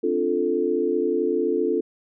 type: chord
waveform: sine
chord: D minor seventh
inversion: third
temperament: equal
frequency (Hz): 261.6 / 293.7 / 349.2 / 440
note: C4 / D4 / F4 / A4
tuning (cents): 0 / 0 / 0 / 0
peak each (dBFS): -29 / -28 / -24 / -23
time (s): 0.03-1.81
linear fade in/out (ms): 10
effects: none